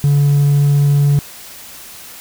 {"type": "tone", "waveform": "triangle", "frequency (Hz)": 143.1, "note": "D3", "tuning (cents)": -45, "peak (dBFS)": -6, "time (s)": [0.04, 1.19], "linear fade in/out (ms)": 0, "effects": ["tanh soft clip ceiling -3 dBFS", "white hiss -35 dBFS RMS until 2.2 s"]}